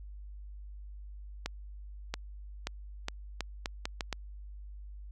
accelerating click train, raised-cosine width 0.2 ms, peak -16 dBFS, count 9, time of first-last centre 1.46-4.127 s, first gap 680 ms, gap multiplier 0.78, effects added 50 Hz sine -43 dBFS peak until 5.11 s

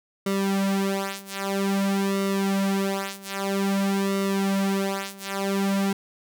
sawtooth tone with flanger, 196 Hz, G3, in tune, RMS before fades -25 dBFS, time 0.26-5.93 s, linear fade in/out 5 ms, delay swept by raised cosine 1.2 to 5.1 ms, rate 0.51 Hz, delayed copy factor -0.85, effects none

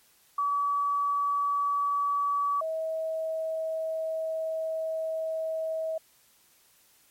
sine tone pair in turn, 1143 / 641.5 Hz, D6 / E5, -47 / -47 cents, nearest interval minor seventh, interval 1000 cents, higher first, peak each -24 / -28 dBFS, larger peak first, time 0.38-2.61 / 2.61-5.98 s, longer second, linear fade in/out 5 ms, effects white hiss -62 dBFS RMS until 7.1 s + MP3 64 kbps

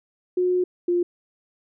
sine tone pair in turn, 362.3 / 350.8 Hz, F#4 / F4, -36 / +8 cents, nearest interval minor second, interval 56 cents, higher first, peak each -18 dBFS, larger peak neither, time 0.37-0.64 / 0.88-1.03 s, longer first, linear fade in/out 5 ms, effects none

